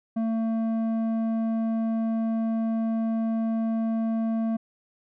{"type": "tone with low-pass filter", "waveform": "square", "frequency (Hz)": 225, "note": "A3", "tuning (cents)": 39, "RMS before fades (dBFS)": -26, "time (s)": [0.16, 4.57], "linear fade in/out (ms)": 10, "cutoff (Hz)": 640, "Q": 0.87, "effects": []}